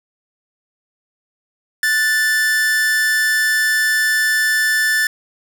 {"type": "tone pair together", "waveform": "45% pulse", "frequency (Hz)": [1480, 1760], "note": ["F#6", "A6"], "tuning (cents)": [0, 0], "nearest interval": "minor third", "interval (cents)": 300, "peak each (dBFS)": [-25, -14], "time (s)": [1.83, 5.07], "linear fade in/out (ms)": 2, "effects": []}